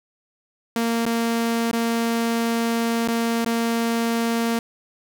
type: tone with dropouts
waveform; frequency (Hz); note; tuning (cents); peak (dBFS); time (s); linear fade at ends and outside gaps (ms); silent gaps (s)
sawtooth; 231; A#3; -16; -16; 0.76-4.59; 2; 1.054-1.062 / 1.714-1.731 / 3.077-3.084 / 3.447-3.46
effects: none